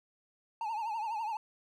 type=tone with vibrato; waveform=triangle; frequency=880 Hz; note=A5; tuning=in tune; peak=-31 dBFS; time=0.61-1.37 s; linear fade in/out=2 ms; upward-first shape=triangle; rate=12 Hz; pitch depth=120 cents each way; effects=none